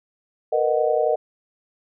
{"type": "chord", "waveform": "sine", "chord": "B major seventh", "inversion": "third", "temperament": "just", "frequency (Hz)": [463, 493.9, 617.4, 740.8], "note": ["A#4", "B4", "D#5", "F#5"], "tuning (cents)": [-12, 0, -14, 2], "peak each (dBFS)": [-22, -25, -21, -25], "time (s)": [0.52, 1.16], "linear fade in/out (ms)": 10, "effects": []}